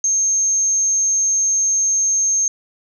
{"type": "tone", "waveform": "sine", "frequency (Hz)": 6400, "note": "G8", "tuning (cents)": 35, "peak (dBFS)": -14, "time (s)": [0.04, 2.48], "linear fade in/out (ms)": 2, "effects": []}